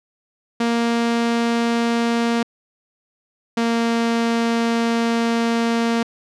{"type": "tone pair in turn", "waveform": "sawtooth", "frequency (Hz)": [233.5, 231.6], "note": ["A#3", "A#3"], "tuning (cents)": [3, -11], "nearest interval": "unison", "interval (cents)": 14, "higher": "first", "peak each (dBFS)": -13, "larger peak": "neither", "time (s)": [[0.6, 2.43], [3.57, 6.03]], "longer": "second", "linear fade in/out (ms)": 5, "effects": ["low-pass 6000 Hz 12 dB/octave"]}